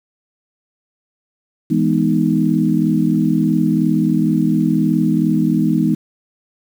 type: chord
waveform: sine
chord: E major seventh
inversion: none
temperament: equal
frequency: 164.81 / 207.7 / 246.9 / 311.1 Hz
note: E3 / G#3 / B3 / D#4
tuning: 0 / 0 / 0 / 0 cents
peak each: -18 dBFS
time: 1.7-5.95 s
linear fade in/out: 10 ms
effects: 7-bit